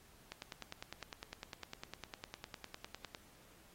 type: click train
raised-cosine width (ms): 0.2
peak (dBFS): -26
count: 29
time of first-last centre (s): 0.32-3.148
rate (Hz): 9.9
effects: pink hiss -64 dBFS RMS until 3.74 s + AAC 48 kbps